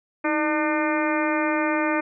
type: harmonic tone with a mistuned harmonic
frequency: 301.3 Hz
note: D4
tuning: 44 cents sharp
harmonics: 1 / 2 / 3 / 4 / 5 / 6 / 7 / 8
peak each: -24 / -27 / -29 / -30 / -31 / -32 / -32 / -33 dBFS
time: 0.24-2.01 s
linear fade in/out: 10 ms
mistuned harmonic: 1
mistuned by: +79 cents
effects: none